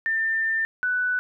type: tone pair in turn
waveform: sine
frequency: 1794 / 1489.9 Hz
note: A6 / F#6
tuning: +33 / +12 cents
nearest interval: minor third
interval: 321 cents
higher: first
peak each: -21 dBFS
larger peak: neither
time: 0.06-0.65 / 0.83-1.19 s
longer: first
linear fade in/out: 0 ms
effects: none